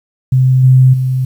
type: tone with level steps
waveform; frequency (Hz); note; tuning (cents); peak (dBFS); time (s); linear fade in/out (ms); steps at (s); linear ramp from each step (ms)
sine; 129.5; C3; -17; -6 / -3 / -11; 0.32-1.25; 5; 0.63 / 0.93; 10
effects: 7-bit